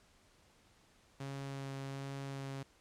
sawtooth tone with vibrato, 137 Hz, C#3, 20 cents flat, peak -37 dBFS, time 1.2-2.63 s, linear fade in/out 5 ms, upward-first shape sine, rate 1.3 Hz, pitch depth 10 cents each way, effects pink hiss -67 dBFS RMS until 2.8 s + low-pass 9000 Hz 12 dB/octave

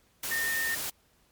sine tone in noise, 1825 Hz, A#6, 37 cents flat, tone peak -28 dBFS, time 0.31-0.75 s, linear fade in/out 5 ms, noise white, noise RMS -34 dBFS, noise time 0.23-0.9 s, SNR +3 dB, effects pink hiss -66 dBFS RMS until 1.31 s + MP3 96 kbps

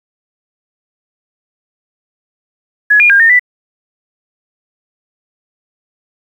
sine tone with pitch steps, 1686 / 2423 / 1609 / 1826 / 1978 Hz, G#6 / D#7 / G6 / A#6 / B6, +26 / -47 / +45 / -36 / +2 cents, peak -4 dBFS, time 2.9-3.395 s, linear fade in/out 10 ms, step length 99 ms, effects 7-bit

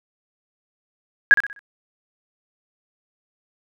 sine tone with echo, 1647 Hz, G#6, 15 cents flat, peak -6 dBFS, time 1.31-1.34 s, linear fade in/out 0 ms, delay 63 ms, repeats 4, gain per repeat -9 dB, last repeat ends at 1.592 s, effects none

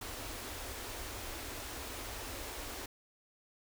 pink band-stop noise, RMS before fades -43 dBFS, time 0.01-2.86 s, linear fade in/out 5 ms, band 110 to 240 Hz, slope 48 dB/octave, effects none

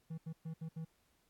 triangle tone bursts at uneven times, 161.4 Hz, E3, 36 cents flat, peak -38 dBFS, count 5, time 0.1-0.18 / 0.26-0.33 / 0.45-0.54 / 0.61-0.69 / 0.76-0.85 s, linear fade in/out 10 ms, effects pink hiss -75 dBFS RMS until 1.29 s + AAC 64 kbps

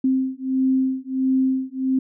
sine beating tone pair, 261.6 / 263.1 Hz, C4 / C4, 0 / +10 cents, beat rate 1.5 Hz, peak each -21 dBFS, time 0.04-1.99 s, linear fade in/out 5 ms, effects none

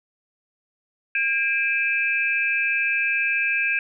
sine tone cluster, 1619 / 2366 / 2584 Hz, G#6 / D7 / E7, -45 / +12 / -35 cents, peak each -24 dBFS, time 1.15-3.79 s, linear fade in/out 2 ms, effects none

